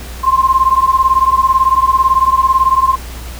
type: beating tone pair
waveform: sine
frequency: 1046.5 / 1064.5 Hz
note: C6 / C6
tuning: 0 / +30 cents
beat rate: 18 Hz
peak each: -11 dBFS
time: 0.23-2.96 s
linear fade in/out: 20 ms
effects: added 60 Hz sine -26 dBFS peak until 3.39 s + pink hiss -32 dBFS RMS until 3.39 s